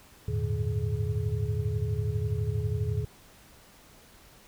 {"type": "tone cluster", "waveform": "sine", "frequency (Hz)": [81.5, 99.6, 111.8, 147.4, 421.8], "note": ["E2", "G2", "A2", "D3", "G#4"], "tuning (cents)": [-19, 28, 28, 7, 27], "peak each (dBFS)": [-33, -32, -30, -35, -38], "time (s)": [0.28, 3.05], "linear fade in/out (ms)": 5, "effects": ["pink hiss -55 dBFS RMS until 4.47 s"]}